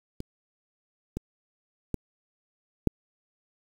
clicks, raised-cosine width 3 ms, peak -22 / -18 / -15 / -8 dBFS, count 4, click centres 0.204 / 1.17 / 1.943 / 2.873 s, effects 7-bit

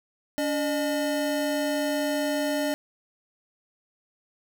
square tone pair together, 285.9 / 605.8 Hz, D4 / D#5, -46 / -46 cents, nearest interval octave + minor second, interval 1300 cents, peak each -28 dBFS, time 0.38-2.74 s, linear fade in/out 0 ms, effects none

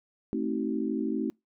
sine chord, A diminished seventh, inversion none, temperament just, 220 / 264 / 316.8 / 380.2 Hz, A3 / C4 / Eb4 / Gb4, 0 / +16 / +31 / +47 cents, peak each -32 / -32 / -32 / -35 dBFS, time 0.33-1.3 s, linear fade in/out 0 ms, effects noise-tail reverb RT60 0.2 s tail -26 dB re dry

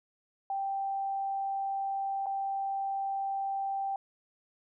sine tone with dropouts, 784 Hz, G5, in tune, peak -30 dBFS, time 0.5-3.96 s, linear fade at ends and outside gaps 2 ms, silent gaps 2.26-2.266 s, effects none

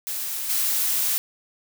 blue noise with level steps, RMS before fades -29 / -23 dBFS, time 0.07-1.18 s, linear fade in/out 0 ms, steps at 0.49 s, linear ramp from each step 10 ms, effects none

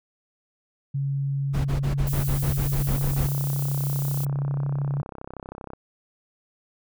sine tone with pitch glide, 138.59 to 140.61 Hz, C#3 to C#3, 0 to +25 cents, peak -23 dBFS, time 0.94-5.02 s, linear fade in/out 10 ms, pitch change +25 cents, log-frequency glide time 2.93-4.77 s
brown noise bursts, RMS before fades -26 dBFS, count 12, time 1.53-3.278 s, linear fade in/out 20 ms, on 120 ms, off 28 ms
violet noise, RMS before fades -34 dBFS, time 2.07-4.25 s, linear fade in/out 2 ms
click train, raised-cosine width 1 ms, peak -23 dBFS, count 94, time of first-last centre 2.89-5.734 s, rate 32.7 Hz
effects none

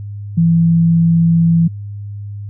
sine tone, 166.8 Hz, E3, 21 cents sharp, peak -8 dBFS, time 0.37-1.68 s, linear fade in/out 10 ms, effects added 102 Hz sine -24 dBFS peak until 2.49 s

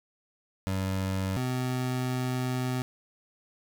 25% pulse tone pair in turn, 95.3 / 127.21 Hz, G2 / C3, -48 / -48 cents, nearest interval perfect fourth, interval 500 cents, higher second, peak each -24 dBFS, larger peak neither, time 0.67-1.37 / 1.37-2.82 s, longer second, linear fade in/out 0 ms, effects none

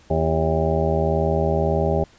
harmonic tone with a mistuned harmonic, 80 Hz, D#2, 49 cents sharp, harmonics 1 / 2 / 3 / 4 / 5 / 6 / 7 / 8 / 9 / 10, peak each -24 / -24 / -30 / -35 / -24 / -37 / -25 / -26 / -38 / -28 dBFS, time 0.1-2.04 s, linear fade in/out 5 ms, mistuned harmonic 4, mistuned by +96 cents, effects pink hiss -53 dBFS RMS until 2.18 s + resampled to 16000 Hz

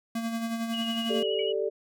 square tone with tremolo, 228.6 Hz, A#3, 34 cents flat, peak -28 dBFS, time 0.15-1.23 s, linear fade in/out 5 ms, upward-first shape sine, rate 11 Hz, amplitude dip 45%
sine tone with vibrato, 2910 Hz, F#7, 29 cents flat, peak -32 dBFS, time 0.72-1.53 s, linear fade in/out 20 ms, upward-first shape sine, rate 12 Hz, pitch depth 21 cents each way
sine chord, G suspended second, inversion none, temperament just, 392 / 441 / 588 Hz, G4 / A4 / D5, 0 / +4 / +2 cents, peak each -30 / -29 / -32 dBFS, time 1.09-1.7 s, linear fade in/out 20 ms
sine tone with exponential decay, 2287 Hz, D7, 47 cents flat, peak -33 dBFS, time 1.39-1.49 s, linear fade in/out 2 ms, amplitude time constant 20 ms
effects none

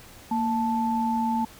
sine tone pair together, 231.1 / 878 Hz, A#3 / A5, -15 / -4 cents, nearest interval octave + major seventh, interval 2311 cents, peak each -25 dBFS, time 0.31-1.45 s, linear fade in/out 5 ms, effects pink hiss -48 dBFS RMS until 1.59 s

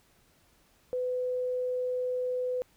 sine tone, 502 Hz, B4, 28 cents sharp, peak -28 dBFS, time 0.93-2.62 s, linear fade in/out 0 ms, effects pink hiss -65 dBFS RMS until 2.76 s

